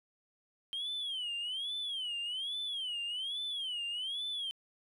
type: tone with vibrato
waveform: sine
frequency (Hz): 3136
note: G7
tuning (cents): 0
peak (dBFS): -33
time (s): 0.73-4.51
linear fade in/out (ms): 0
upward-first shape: sine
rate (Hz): 1.2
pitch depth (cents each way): 200
effects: tanh soft clip ceiling -33 dBFS + 12-bit